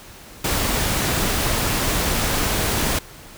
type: noise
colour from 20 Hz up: pink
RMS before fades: -21 dBFS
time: 0.44-2.99 s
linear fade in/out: 5 ms
effects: pink hiss -42 dBFS RMS until 3.37 s